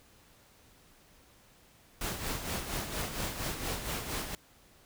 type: noise with tremolo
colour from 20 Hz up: pink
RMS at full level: -34 dBFS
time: 2.01-4.35 s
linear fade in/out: 2 ms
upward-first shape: sine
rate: 4.3 Hz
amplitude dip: 55%
effects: pink hiss -61 dBFS RMS until 4.85 s